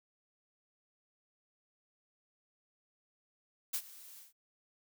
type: noise with ADSR envelope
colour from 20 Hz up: blue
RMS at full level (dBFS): -33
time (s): 3.73-4.33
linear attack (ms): 14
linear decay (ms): 67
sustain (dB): -20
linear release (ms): 140
effects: none